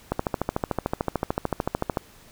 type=click train; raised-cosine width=1 ms; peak=-9 dBFS; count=26; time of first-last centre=0.12-1.972 s; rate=13.5 Hz; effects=pink hiss -52 dBFS RMS until 2.31 s